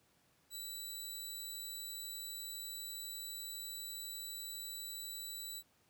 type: tone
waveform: 15% pulse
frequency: 3951 Hz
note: B7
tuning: in tune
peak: -36 dBFS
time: 0.5-5.63 s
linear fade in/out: 50 ms
effects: pink hiss -72 dBFS RMS until 5.89 s + high-pass 80 Hz 12 dB/octave